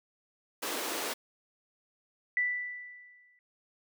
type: high-pass noise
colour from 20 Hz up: pink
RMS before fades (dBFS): -35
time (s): 0.62-1.14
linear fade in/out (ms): 10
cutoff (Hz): 300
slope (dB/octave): 24
type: tone with exponential decay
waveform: sine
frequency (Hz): 1975.5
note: B6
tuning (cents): 0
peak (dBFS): -24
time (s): 2.37-3.39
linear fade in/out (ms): 1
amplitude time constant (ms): 220
effects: none